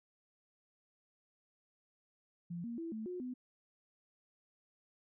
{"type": "tone with pitch steps", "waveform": "sine", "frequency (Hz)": [172.2, 234.7, 331.3, 219.5, 360.4, 251.4], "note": ["F3", "A#3", "E4", "A3", "F#4", "B3"], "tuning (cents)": [-24, 12, 9, -4, -45, 31], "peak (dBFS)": -39, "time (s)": [2.5, 3.34], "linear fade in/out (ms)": 10, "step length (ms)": 140, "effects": []}